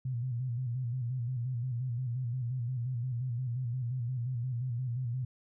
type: tone with vibrato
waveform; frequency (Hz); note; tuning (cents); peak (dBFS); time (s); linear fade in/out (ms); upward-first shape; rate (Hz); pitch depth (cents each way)
sine; 123.47; B2; 0; -31; 0.05-5.25; 5; square; 5.7; 79
effects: none